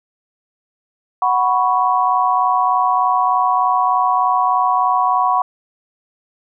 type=chord; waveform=sine; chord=F# suspended fourth; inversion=none; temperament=just; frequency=740 / 986.7 / 1110 Hz; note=F#5 / B5 / C#6; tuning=0 / -2 / +2 cents; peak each=-17 dBFS; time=1.22-5.42 s; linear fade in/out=2 ms; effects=none